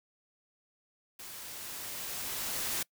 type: noise with level ramp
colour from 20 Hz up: white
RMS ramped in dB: -46 to -33 dBFS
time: 1.19-2.83 s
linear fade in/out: 5 ms
effects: noise-tail reverb RT60 0.1 s tail -24 dB re dry